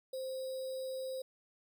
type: tone with sample-and-hold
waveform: sine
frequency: 523 Hz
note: C5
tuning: 1 cent flat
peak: -37 dBFS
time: 0.13-1.22 s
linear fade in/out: 5 ms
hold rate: 4410 Hz
effects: none